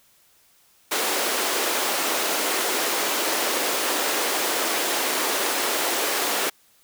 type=high-pass noise; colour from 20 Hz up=pink; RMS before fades=-24 dBFS; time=0.91-6.5 s; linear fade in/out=10 ms; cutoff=330 Hz; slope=24 dB/octave; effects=white hiss -59 dBFS RMS until 6.83 s